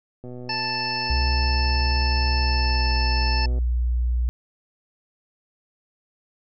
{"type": "click train", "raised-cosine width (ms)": 2, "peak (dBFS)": -25, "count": 416, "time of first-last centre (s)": [0.24, 3.587], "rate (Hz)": 124}
{"type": "harmonic tone", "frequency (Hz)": 881, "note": "A5", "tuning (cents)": 2, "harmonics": [1, 2, 3, 5, 6], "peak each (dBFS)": [-29, -33, -31, -33, -28], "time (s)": [0.49, 3.46], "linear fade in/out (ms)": 5}
{"type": "tone with pitch glide", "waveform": "sine", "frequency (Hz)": [65.41, 60.33], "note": ["C2", "B1"], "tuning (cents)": [0, -40], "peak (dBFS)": -19, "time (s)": [1.1, 4.29], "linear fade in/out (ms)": 0, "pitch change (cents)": -140, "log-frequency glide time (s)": [2.33, 2.92]}
{"effects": []}